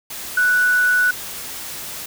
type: tone in noise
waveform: sine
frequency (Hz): 1480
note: F#6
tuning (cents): 0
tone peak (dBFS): -13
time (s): 0.37-1.11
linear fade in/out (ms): 5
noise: white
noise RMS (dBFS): -31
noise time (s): 0.1-2.06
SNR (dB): +15
effects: none